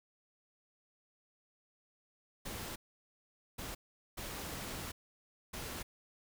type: noise bursts at uneven times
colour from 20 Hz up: pink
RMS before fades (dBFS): -43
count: 4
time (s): 2.45-2.76 / 3.58-3.75 / 4.17-4.92 / 5.53-5.83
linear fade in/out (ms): 10
effects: none